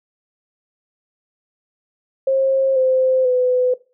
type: tone with pitch steps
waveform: sine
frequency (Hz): 535 / 518.6 / 502.6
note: C5 / C5 / B4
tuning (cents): +38 / -15 / +30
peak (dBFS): -13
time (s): 2.27-3.74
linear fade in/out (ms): 5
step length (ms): 490
effects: noise-tail reverb RT60 0.3 s tail -18 dB re dry